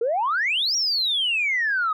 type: exponential two-way sweep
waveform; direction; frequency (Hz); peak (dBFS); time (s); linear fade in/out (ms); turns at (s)
sine; up then down; 440.8 to 5750 to 1234; -19; 0.01-1.93; 5; 0.76
effects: tanh soft clip ceiling -15 dBFS